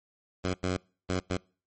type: tone bursts at uneven times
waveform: 10% pulse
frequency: 91.8 Hz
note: F#2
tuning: 13 cents flat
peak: -19 dBFS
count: 4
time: 0.44-0.54 / 0.63-0.77 / 1.09-1.2 / 1.3-1.37 s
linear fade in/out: 5 ms
effects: noise-tail reverb RT60 0.4 s tail -26 dB re dry + MP3 32 kbps